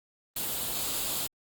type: noise with comb filter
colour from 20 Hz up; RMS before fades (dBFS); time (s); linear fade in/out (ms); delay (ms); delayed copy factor
white; -32; 0.36-1.27; 5; 0.26; +0.5
effects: Opus 24 kbps